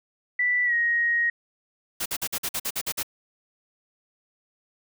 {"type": "tone with pitch glide", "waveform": "sine", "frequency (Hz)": [1972, 1879.7], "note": ["B6", "A#6"], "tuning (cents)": [-3, 14], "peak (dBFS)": -20, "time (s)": [0.39, 1.3], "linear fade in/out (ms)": 5, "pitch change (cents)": -83, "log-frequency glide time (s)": [0.65, 0.74]}
{"type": "noise bursts", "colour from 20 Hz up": "white", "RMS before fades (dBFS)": -28, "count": 10, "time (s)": [2, 3.031], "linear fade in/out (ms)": 10, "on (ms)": 59, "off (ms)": 49}
{"effects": []}